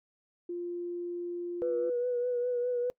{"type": "tone", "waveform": "sine", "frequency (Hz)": 349.2, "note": "F4", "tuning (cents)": 0, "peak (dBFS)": -33, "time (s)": [0.49, 1.9], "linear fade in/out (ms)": 5}
{"type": "tone with vibrato", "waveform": "sine", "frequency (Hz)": 489.9, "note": "B4", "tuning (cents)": -14, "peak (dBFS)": -27, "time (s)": [1.62, 2.9], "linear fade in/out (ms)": 0, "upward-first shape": "triangle", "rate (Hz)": 4.9, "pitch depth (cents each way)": 35}
{"effects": ["noise-tail reverb RT60 0.1 s tail -24 dB re dry", "tanh soft clip ceiling -21 dBFS"]}